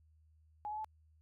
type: tone with pitch steps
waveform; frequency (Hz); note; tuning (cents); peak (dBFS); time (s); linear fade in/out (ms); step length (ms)
sine; 838 / 852.2 / 866.6; G#5 / G#5 / A5; +15 / +44 / -27; -38; 0.65-0.845; 0; 65
effects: added 78 Hz sine -64 dBFS peak until 1.21 s